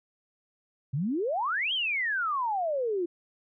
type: exponential two-way sweep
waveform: sine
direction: up then down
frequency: 125 to 3282 to 333.7 Hz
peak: -26 dBFS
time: 0.93-3.06 s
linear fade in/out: 10 ms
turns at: 1.73 s
effects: none